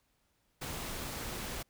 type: noise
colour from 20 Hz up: pink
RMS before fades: -40 dBFS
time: 0.61-1.63 s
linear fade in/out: 10 ms
effects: pink hiss -75 dBFS RMS until 1.69 s